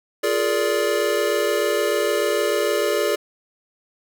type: chord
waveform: square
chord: Bb dominant seventh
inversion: second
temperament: just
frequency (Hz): 349.6 / 419.5 / 466.2 / 582.7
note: F4 / Ab4 / Bb4 / D5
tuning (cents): +2 / +17 / 0 / -14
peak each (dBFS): -28 / -23 / -27 / -24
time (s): 0.23-3.16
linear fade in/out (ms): 10
effects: none